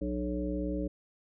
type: harmonic tone with a mistuned harmonic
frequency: 61.4 Hz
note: B1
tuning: 9 cents flat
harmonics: 1 / 3 / 5 / 7 / 9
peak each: -36 / -37 / -34 / -41 / -39 dBFS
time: 0.01-0.88 s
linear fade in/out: 10 ms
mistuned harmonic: 5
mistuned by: -35 cents
effects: none